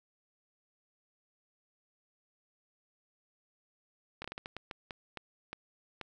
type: slowing click train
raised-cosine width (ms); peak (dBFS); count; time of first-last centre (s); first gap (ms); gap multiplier
0.3; -24; 12; 4.22-6.013; 24; 1.35
effects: none